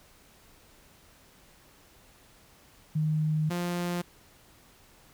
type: tone pair in turn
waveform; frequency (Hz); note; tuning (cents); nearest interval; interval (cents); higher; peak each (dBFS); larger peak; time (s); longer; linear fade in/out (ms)
sine / sawtooth; 154.6 / 175.3; D#3 / F3; -11 / +7; major second; 218; second; -24 / -25; first; 2.95-3.5 / 3.5-4.02; first; 10
effects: pink hiss -58 dBFS RMS until 5.13 s